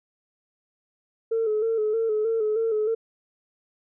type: tone with vibrato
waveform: sine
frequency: 440 Hz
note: A4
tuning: in tune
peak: -20 dBFS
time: 1.31-2.95 s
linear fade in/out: 10 ms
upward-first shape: square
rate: 3.2 Hz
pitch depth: 49 cents each way
effects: tanh soft clip ceiling -17 dBFS